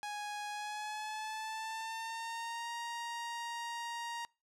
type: tone with pitch glide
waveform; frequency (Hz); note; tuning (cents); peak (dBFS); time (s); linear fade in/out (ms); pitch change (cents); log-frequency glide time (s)
sawtooth; 830.6 to 937.7; G#5 to A#5; 0 to +10; -35; 0.03-4.25; 0; +210; 0.5-2.71
effects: noise-tail reverb RT60 0.3 s tail -26 dB re dry + low-pass 9000 Hz 12 dB/octave